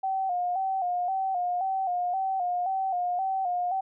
sine tone with vibrato, 740 Hz, F#5, in tune, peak -25 dBFS, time 0.03-3.81 s, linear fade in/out 10 ms, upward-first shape square, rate 1.9 Hz, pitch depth 64 cents each way, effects none

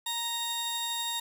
sawtooth tone pair together, 932.3 / 3717 Hz, A#5 / A#7, 0 / -6 cents, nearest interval 2 octaves, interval 2394 cents, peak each -32 / -29 dBFS, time 0.06-1.2 s, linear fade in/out 5 ms, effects none

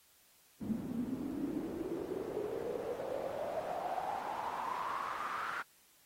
pink noise with band-pass filter sweep, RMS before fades -39 dBFS, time 0.6-5.63 s, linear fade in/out 20 ms, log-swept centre 210 to 1400 Hz, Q 7.2, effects white hiss -66 dBFS RMS until 6.05 s + AAC 48 kbps

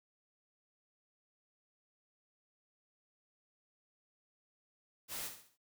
white noise with echo, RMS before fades -42 dBFS, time 5.08-5.31 s, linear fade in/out 50 ms, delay 67 ms, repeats 4, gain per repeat -8 dB, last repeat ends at 5.578 s, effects none

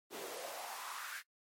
pink noise with high-pass filter sweep, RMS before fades -45 dBFS, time 0.1-1.23 s, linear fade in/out 50 ms, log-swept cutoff 350 to 1700 Hz, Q 3.5, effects noise-tail reverb RT60 0.1 s tail -21 dB re dry + MP3 64 kbps

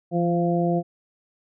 harmonic tone with a mistuned harmonic, 172.8 Hz, F3, 18 cents flat, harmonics 1 / 2 / 3 / 4, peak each -22 / -25 / -28 / -26 dBFS, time 0.11-0.83 s, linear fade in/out 50 ms, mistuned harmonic 1, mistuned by -20 cents, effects none

